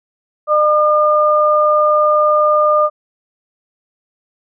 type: tone pair together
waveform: sine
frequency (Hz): 604 / 1208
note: D5 / D6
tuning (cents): +48 / +48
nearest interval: octave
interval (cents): 1200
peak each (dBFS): -12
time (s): 0.47-2.9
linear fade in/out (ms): 50
effects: none